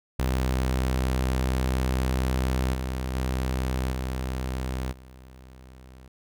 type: tone with level steps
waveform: sawtooth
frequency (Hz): 64.3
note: C2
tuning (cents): -30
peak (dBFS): -19 / -24 / -21 / -24 / -42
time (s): 0.19-6.08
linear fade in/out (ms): 5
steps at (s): 2.73 / 3.14 / 3.91 / 4.91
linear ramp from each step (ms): 20
effects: none